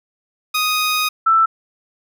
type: tone pair in turn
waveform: 15% pulse / sine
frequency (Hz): 1246 / 1327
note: D#6 / E6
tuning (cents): +2 / +11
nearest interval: minor second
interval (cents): 109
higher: second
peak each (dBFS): -10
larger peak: neither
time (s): 0.54-1.09 / 1.26-1.46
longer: first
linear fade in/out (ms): 10
effects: none